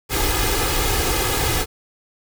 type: noise with comb filter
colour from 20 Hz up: pink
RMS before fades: -20 dBFS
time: 0.09-1.66 s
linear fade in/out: 50 ms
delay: 2.4 ms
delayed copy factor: +0.7
effects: none